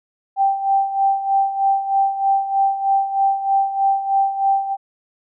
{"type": "tone with tremolo", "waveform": "sine", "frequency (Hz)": 784, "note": "G5", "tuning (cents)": 0, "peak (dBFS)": -12, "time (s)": [0.36, 4.77], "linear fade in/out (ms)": 50, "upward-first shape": "sine", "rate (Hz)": 3.2, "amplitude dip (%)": 70, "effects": []}